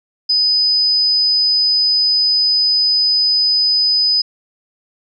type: tone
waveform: sine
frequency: 5000 Hz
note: D#8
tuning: 8 cents sharp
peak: -11 dBFS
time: 0.29-4.22 s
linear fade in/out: 10 ms
effects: none